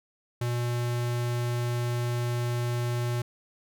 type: tone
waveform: square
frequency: 120.6 Hz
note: B2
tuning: 41 cents flat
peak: -27 dBFS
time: 0.41-3.22 s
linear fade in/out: 5 ms
effects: none